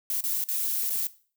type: noise with dropouts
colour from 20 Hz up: violet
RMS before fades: -28 dBFS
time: 0.1-1.07 s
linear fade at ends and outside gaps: 1 ms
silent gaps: 0.207-0.239 / 0.44-0.487 / 0.897-0.903 s
effects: noise-tail reverb RT60 0.4 s tail -17 dB re dry